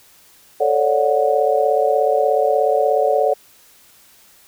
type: chord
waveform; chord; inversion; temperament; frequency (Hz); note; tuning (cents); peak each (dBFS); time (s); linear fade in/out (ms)
sine; D major seventh; second; just; 440.5 / 550.6 / 587.3 / 734.2; A4 / C#5 / D5 / F#5; +2 / -12 / 0 / -14; -19; 0.6-3.34; 10
effects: white hiss -50 dBFS RMS until 4.47 s